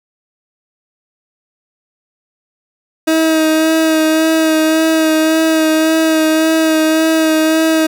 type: tone with vibrato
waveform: 30% pulse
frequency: 317.8 Hz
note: D#4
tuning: 37 cents sharp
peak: -7 dBFS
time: 3.07-7.87 s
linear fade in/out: 10 ms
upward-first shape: sine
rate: 1.8 Hz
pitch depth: 19 cents each way
effects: none